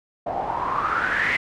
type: noise with low-pass filter sweep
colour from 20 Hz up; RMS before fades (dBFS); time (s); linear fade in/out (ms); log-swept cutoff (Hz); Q
white; -24; 0.26-1.37; 10; 680 to 2100; 7.3
effects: none